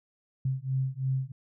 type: beating tone pair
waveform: sine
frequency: 130.81 / 133.81 Hz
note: C3 / C3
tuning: 0 / +39 cents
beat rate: 3 Hz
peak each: -30 dBFS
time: 0.45-1.32 s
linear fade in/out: 5 ms
effects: none